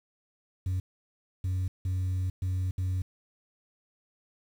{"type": "tone bursts at uneven times", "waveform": "sine", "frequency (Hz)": 92.5, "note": "F#2", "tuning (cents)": 0, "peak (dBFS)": -24, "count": 5, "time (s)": [[0.66, 0.8], [1.44, 1.68], [1.85, 2.3], [2.42, 2.71], [2.78, 3.02]], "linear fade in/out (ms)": 5, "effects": ["tanh soft clip ceiling -26 dBFS", "9-bit"]}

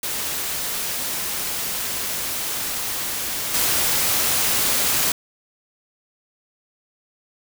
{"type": "noise with level steps", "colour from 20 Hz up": "white", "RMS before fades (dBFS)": [-26, -20], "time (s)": [0.03, 5.12], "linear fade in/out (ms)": 2, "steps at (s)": 3.54, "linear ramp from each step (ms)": 2, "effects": []}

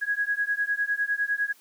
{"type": "beating tone pair", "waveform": "sine", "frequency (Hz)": [1654, 1663.9], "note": ["G#6", "G#6"], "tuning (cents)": [-8, 3], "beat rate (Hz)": 9.9, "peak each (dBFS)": -27, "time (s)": [0.01, 1.53], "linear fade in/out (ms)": 20, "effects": ["white hiss -57 dBFS RMS until 1.6 s", "high-pass 200 Hz 12 dB/octave"]}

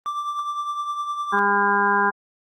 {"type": "tone with tremolo", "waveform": "triangle", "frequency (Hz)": 1174.7, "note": "D6", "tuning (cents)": 0, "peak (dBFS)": -20, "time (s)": [0.06, 1.39], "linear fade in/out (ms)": 0, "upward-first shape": "triangle", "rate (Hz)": 9.8, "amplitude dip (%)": 60}
{"type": "harmonic tone", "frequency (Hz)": 201.8, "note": "G#3", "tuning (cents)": -49, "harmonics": [1, 2, 4, 5, 6, 7, 8], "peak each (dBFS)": [-29, -26, -25, -20, -32, -25, -23], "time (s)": [1.32, 2.11], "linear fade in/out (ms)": 20}
{"effects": ["Opus 24 kbps"]}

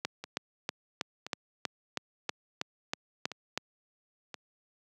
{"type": "two click trains", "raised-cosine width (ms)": 0.2, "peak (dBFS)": [-13, -22], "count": [12, 5], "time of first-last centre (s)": [[0.05, 3.576], [0.24, 4.343]], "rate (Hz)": [3.12, 0.975], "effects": ["high-pass 150 Hz 12 dB/octave"]}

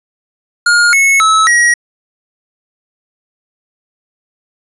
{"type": "tone with pitch steps", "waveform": "square", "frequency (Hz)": [1423, 2194, 1298, 1902], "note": ["F6", "C#7", "E6", "A#6"], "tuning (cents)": [32, -18, -27, 34], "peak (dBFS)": -7, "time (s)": [0.66, 1.74], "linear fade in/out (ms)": 5, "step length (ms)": 270, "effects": ["resampled to 24000 Hz", "7-bit"]}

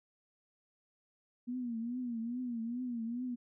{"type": "tone with vibrato", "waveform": "sine", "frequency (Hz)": 239, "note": "A#3", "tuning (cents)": 43, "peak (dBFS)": -35, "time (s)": [1.47, 3.36], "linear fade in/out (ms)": 20, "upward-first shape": "triangle", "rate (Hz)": 2.4, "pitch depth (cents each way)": 120, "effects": []}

